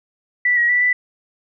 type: tone with pitch steps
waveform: sine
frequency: 1968 / 1904 / 1965 / 1982 Hz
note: B6 / A#6 / B6 / B6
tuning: -7 / +36 / -9 / +6 cents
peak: -13 dBFS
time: 0.45-0.93 s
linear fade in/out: 5 ms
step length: 120 ms
effects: none